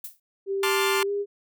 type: noise with exponential decay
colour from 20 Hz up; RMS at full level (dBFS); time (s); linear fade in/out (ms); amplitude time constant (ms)
violet; -32; 0.04-0.2; 5; 34
type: tone with pitch glide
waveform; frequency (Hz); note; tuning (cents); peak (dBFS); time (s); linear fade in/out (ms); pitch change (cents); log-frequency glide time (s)
sine; 392 to 405.1; G4 to G#4; 0 to -43; -24; 0.46-1.26; 50; +57; 1.03-1.11
type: chord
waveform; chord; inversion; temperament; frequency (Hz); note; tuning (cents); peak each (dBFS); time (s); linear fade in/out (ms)
20% pulse; D minor seventh; second; equal with one note detuned; 880 / 1046.5 / 1174.7 / 1414.8; A5 / C6 / D6 / F6; 0 / 0 / 0 / +22; -24; 0.63-1.03; 2
effects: none